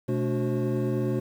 triangle tone cluster, 125.2 / 215.1 / 288.3 / 366.1 / 532 Hz, B2 / A3 / D4 / F#4 / C5, +24 / -39 / -32 / -18 / +29 cents, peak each -26 / -29 / -30 / -28 / -33 dBFS, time 0.08-1.2 s, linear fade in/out 10 ms, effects 9-bit

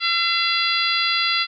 harmonic tone, 680 Hz, F5, 46 cents flat, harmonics 2 / 3 / 4 / 5 / 6 / 7, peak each -25 / -25 / -25 / -25 / -25 / -25 dBFS, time 0-1.47 s, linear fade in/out 50 ms, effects none

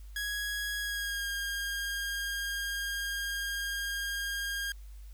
sawtooth tone with pitch glide, 1661.2 to 1616.7 Hz, G#6 to G#6, 0 to -47 cents, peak -29 dBFS, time 0.16-4.72 s, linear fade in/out 2 ms, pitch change -47 cents, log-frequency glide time 0.8-1.28 s, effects added 50 Hz sine -44 dBFS peak until 5.13 s + white hiss -64 dBFS RMS until 5.13 s

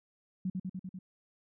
sine tone with echo, 185.7 Hz, F#3, 7 cents sharp, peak -30 dBFS, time 0.45-0.5 s, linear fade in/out 5 ms, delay 98 ms, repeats 5, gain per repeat -2 dB, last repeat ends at 0.99 s, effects none

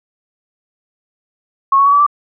sine tone with pitch steps, 1093 / 1111.5 / 1130.2 / 1149.3 / 1168.7 Hz, C#6 / C#6 / C#6 / D6 / D6, -25 / +4 / +33 / -38 / -9 cents, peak -7 dBFS, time 1.72-2.065 s, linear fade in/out 5 ms, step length 69 ms, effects none

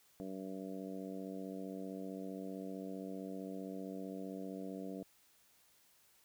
harmonic tone, 95.4 Hz, G2, 47 cents flat, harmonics 2 / 3 / 4 / 5 / 6 / 7, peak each -46 / -46 / -52 / -50 / -54 / -53 dBFS, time 0.2-5.03 s, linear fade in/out 0 ms, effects white hiss -69 dBFS RMS until 6.24 s

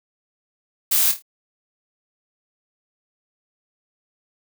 blue noise with echo, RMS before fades -18 dBFS, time 0.91-1.12 s, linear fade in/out 10 ms, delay 26 ms, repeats 4, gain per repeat -8 dB, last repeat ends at 1.224 s, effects none

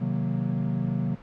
triangle chord, C half-diminished seventh, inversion none, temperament equal with one note detuned, 130.81 / 156.74 / 185 / 233.1 Hz, C3 / Eb3 / Gb3 / Bb3, 0 / +13 / 0 / 0 cents, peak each -27 / -29 / -27 / -30 dBFS, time 0-1.16 s, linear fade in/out 20 ms, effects pink hiss -49 dBFS RMS until 1.22 s + low-pass 2000 Hz 12 dB/octave

